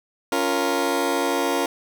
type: chord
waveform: 20% pulse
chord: Bb minor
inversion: first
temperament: just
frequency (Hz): 279.7 / 349.6 / 466.2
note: Db4 / F4 / Bb4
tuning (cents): +16 / +2 / 0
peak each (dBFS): -20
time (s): 0.32-1.66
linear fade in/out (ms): 2
effects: none